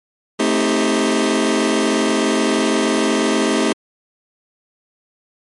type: chord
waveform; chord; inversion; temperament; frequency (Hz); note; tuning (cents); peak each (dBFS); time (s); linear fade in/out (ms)
sawtooth; A half-diminished seventh; none; just; 220 / 264 / 316.8 / 396; A3 / C4 / Eb4 / G4; 0 / +16 / +31 / +18; -16; 0.39-3.73; 10
effects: MP3 48 kbps